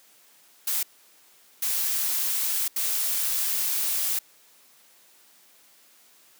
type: noise bursts at uneven times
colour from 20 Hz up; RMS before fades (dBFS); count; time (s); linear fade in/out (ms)
blue; -26; 3; 0.67-0.83 / 1.62-2.68 / 2.76-4.19; 5
effects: white hiss -57 dBFS RMS until 6.39 s + high-pass 200 Hz 12 dB/octave